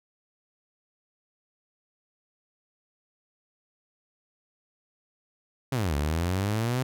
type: exponential two-way sweep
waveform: sawtooth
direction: down then up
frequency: 140.9 to 70.2 to 132.1 Hz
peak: -21 dBFS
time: 5.72-6.83 s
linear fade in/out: 5 ms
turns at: 5.95 s
effects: none